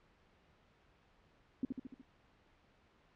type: tone with echo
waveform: sine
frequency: 259.7 Hz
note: C4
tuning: 13 cents flat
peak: -31 dBFS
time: 1.63-1.65 s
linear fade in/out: 2 ms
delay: 73 ms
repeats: 5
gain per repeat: -4 dB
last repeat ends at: 2.015 s
effects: pink hiss -69 dBFS RMS until 3.15 s + low-pass 3000 Hz 12 dB/octave